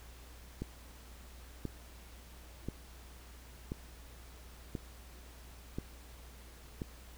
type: click train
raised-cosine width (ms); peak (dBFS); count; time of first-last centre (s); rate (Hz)
3; -24; 7; 0.62-6.818; 0.968
effects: added 60 Hz sine -52 dBFS peak until 7.17 s + pink hiss -57 dBFS RMS until 7.17 s